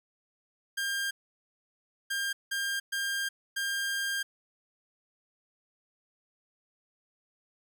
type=tone bursts at uneven times; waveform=sawtooth; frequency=1602 Hz; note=G6; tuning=37 cents sharp; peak=-26 dBFS; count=5; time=0.77-1.11 / 2.1-2.33 / 2.51-2.8 / 2.92-3.29 / 3.56-4.23 s; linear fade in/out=10 ms; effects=none